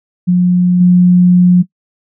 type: tone with level steps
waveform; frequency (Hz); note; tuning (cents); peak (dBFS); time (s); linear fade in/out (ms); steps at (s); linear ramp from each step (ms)
sine; 179; F3; +43; -6 / -3; 0.27-1.63; 20; 0.8; 10
effects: noise-tail reverb RT60 0.1 s tail -18 dB re dry